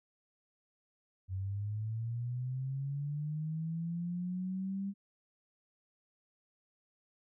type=linear sweep; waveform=sine; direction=up; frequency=92.5 to 199.3 Hz; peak=-34 dBFS; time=1.28-4.94 s; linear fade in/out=50 ms; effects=none